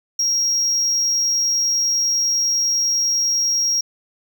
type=tone; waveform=triangle; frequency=5610 Hz; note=F8; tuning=7 cents sharp; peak=-15 dBFS; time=0.19-3.81 s; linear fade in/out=5 ms; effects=none